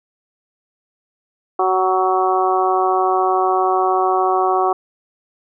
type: harmonic tone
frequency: 186.8 Hz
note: F#3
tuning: 17 cents sharp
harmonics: 2 / 3 / 4 / 5 / 6 / 7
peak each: -19 / -28 / -17 / -26 / -20 / -27 dBFS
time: 1.59-4.73 s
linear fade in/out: 5 ms
effects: none